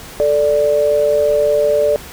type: tone pair together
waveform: sine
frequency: 440 / 587.3 Hz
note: A4 / D5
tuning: 0 / 0 cents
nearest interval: perfect fourth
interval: 500 cents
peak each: -16 / -12 dBFS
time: 0.2-1.96 s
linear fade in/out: 0 ms
effects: pink hiss -34 dBFS RMS until 2.12 s